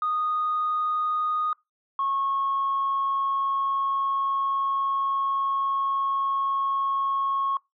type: tone pair in turn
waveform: sine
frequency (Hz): 1236 / 1094.1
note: D#6 / C#6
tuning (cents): -12 / -23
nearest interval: major second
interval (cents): 211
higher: first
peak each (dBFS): -22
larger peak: neither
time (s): 0.02-1.53 / 1.99-7.57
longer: second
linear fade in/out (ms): 2
effects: noise-tail reverb RT60 0.2 s tail -24 dB re dry + tanh soft clip ceiling -18 dBFS